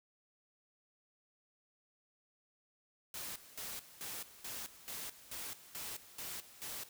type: noise with tremolo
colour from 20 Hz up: white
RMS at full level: -44 dBFS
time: 3.14-6.89 s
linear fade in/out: 2 ms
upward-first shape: square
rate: 2.3 Hz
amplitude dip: 80%
effects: none